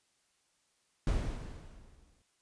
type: noise with exponential decay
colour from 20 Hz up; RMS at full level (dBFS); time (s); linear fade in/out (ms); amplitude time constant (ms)
brown; -29; 1.07-2.22; 2; 250
effects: white hiss -74 dBFS RMS until 2.41 s + resampled to 22050 Hz